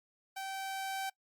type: tone with level ramp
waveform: sawtooth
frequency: 774 Hz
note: G5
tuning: 22 cents flat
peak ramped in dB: -35 to -31 dBFS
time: 0.36-1.1 s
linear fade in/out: 10 ms
effects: noise-tail reverb RT60 0.1 s tail -23 dB re dry + Opus 48 kbps